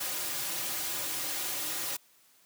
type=noise with comb filter; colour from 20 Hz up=white; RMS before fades=-34 dBFS; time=0-1.97 s; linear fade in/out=10 ms; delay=4.5 ms; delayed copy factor=-0.9; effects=white hiss -63 dBFS RMS until 2.45 s + high-pass 150 Hz 12 dB/octave